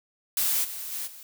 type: noise with level steps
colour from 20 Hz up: blue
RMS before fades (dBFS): -25 / -36 / -33 / -45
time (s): 0.37-1.23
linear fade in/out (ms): 2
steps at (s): 0.63 / 0.91 / 1.06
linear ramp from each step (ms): 20
effects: none